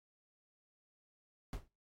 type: noise with exponential decay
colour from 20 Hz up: brown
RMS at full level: -34 dBFS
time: 1.53-1.68 s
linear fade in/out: 1 ms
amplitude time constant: 31 ms
effects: noise-tail reverb RT60 0.3 s tail -25 dB re dry + AAC 48 kbps